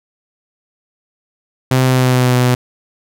sawtooth tone with pitch glide, 129.4 to 124.92 Hz, C3 to B2, -19 to +20 cents, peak -6 dBFS, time 1.71-2.55 s, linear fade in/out 5 ms, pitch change -61 cents, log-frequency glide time 1.84-2.36 s, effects none

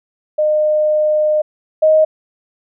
sine tone pair in turn, 610 / 625 Hz, D#5 / D#5, -34 / +8 cents, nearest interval unison, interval 42 cents, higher second, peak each -11 / -7 dBFS, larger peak second, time 0.38-1.42 / 1.82-2.05 s, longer first, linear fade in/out 10 ms, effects none

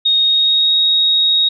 sine tone with pitch glide, 3726 to 3767 Hz, A#7 to A#7, -2 to +17 cents, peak -10 dBFS, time 0.05-1.49 s, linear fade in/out 10 ms, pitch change +19 cents, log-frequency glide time 0.18-0.75 s, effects none

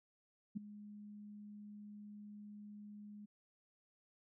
sine tone with ADSR envelope, 207.7 Hz, G#3, in tune, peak -35 dBFS, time 0.55-3.26 s, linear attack 21 ms, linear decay 8 ms, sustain -15 dB, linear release 13 ms, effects none

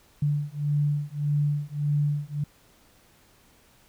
sine beating tone pair, 145.6 / 147.3 Hz, D3 / D3, -15 / +6 cents, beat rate 1.7 Hz, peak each -26 dBFS, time 0.22-2.44 s, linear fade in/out 5 ms, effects pink hiss -59 dBFS RMS until 3.88 s

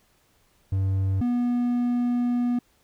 triangle tone pair in turn, 96.2 / 243 Hz, G2 / B3, -32 / -28 cents, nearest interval octave + major third, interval 1604 cents, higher second, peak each -19 dBFS, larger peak neither, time 0.72-1.21 / 1.21-2.59 s, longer second, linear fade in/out 5 ms, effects pink hiss -64 dBFS RMS until 2.83 s

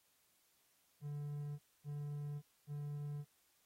triangle tone bursts, 145.9 Hz, D3, 11 cents flat, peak -39 dBFS, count 3, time 1.01-3.25 s, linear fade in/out 50 ms, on 580 ms, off 250 ms, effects white hiss -75 dBFS RMS until 3.65 s + AAC 48 kbps

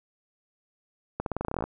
accelerating click train, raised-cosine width 1 ms, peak -15 dBFS, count 14, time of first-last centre 1.2-1.64 s, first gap 62 ms, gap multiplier 0.89, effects none

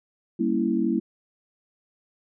sine chord, G diminished seventh, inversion none, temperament equal, 196 / 233.1 / 277.2 / 329.6 Hz, G3 / Bb3 / Db4 / Fb4, 0 / 0 / 0 / 0 cents, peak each -28 / -25 / -29 / -25 dBFS, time 0.39-1 s, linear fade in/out 10 ms, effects none

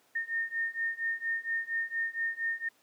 sine beating tone pair, 1826 / 1830.3 Hz, A#6 / A#6, -36 / -32 cents, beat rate 4.3 Hz, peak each -34 / -33 dBFS, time 0.15-2.69 s, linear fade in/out 10 ms, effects pink hiss -66 dBFS RMS until 2.82 s + high-pass 300 Hz 12 dB/octave

